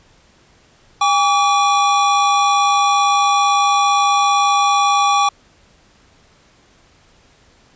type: tone pair together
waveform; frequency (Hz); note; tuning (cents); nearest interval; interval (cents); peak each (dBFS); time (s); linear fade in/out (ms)
square; 809.6 / 1145; G#5 / D6; -44 / -44; tritone; 600; -16 / -15; 1.01-5.29; 5
effects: pink hiss -52 dBFS RMS until 7.75 s + resampled to 16000 Hz